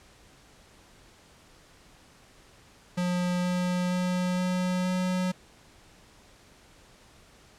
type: tone with pitch steps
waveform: square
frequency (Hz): 178.7 / 179.84 / 180.99 / 182.14 / 183.3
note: F3 / F#3 / F#3 / F#3 / F#3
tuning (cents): +40 / -49 / -38 / -27 / -16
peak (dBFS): -26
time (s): 2.97-5.32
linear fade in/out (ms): 10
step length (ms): 470
effects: pink hiss -56 dBFS RMS until 7.58 s + low-pass 9000 Hz 12 dB/octave